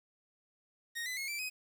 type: tone with pitch steps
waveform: sawtooth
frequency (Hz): 1864.7 / 2010 / 2167 / 2336 / 2518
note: A#6 / B6 / C#7 / D7 / D#7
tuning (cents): 0 / +30 / -40 / -10 / +20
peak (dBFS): -33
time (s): 0.95-1.5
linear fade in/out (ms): 20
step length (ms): 110
effects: 10-bit